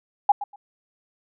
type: tone with echo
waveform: sine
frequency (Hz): 815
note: G#5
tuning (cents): -33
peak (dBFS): -11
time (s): 0.29-0.32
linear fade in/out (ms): 5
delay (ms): 120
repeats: 2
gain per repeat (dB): -15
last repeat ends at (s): 0.56
effects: none